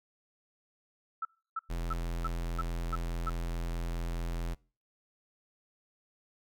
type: tone bursts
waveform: sine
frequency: 1318.5 Hz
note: E6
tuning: in tune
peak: -31 dBFS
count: 7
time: 1.22-3.297 s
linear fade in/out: 5 ms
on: 31 ms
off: 310 ms
type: tone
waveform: square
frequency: 42.37 Hz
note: E1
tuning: 48 cents sharp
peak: -33 dBFS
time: 1.69-4.55 s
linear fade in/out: 20 ms
effects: noise-tail reverb RT60 0.4 s tail -25 dB re dry